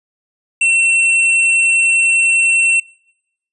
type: tone with hard clipping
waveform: sine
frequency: 2705 Hz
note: E7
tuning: 44 cents sharp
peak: -11 dBFS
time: 0.61-2.8 s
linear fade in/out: 5 ms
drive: 17 dB
effects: noise-tail reverb RT60 0.8 s tail -24 dB re dry + resampled to 24000 Hz